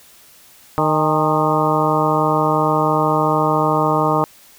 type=harmonic tone with a mistuned harmonic; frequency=153.8 Hz; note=D#3; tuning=20 cents flat; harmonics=1 / 2 / 3 / 4 / 5 / 6 / 7 / 8; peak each=-22 / -22 / -22 / -22 / -22 / -22 / -22 / -22 dBFS; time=0.78-4.24 s; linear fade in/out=0 ms; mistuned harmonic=5; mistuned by=+65 cents; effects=white hiss -47 dBFS RMS until 4.58 s